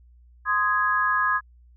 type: chord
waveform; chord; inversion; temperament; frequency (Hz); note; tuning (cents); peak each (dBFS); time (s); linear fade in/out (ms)
sine; Ab major; first; just; 1038.3 / 1245.9 / 1661.2; C6 / Eb6 / Ab6; -14 / +2 / 0; -25 / -24 / -23; 0.45-1.41; 50
effects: added 60 Hz sine -50 dBFS peak until 1.76 s